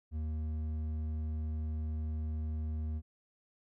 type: tone with hard clipping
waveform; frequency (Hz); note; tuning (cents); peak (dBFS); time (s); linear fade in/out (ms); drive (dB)
sine; 77.78; D#2; 0; -35; 0.11-3.02; 50; 6
effects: none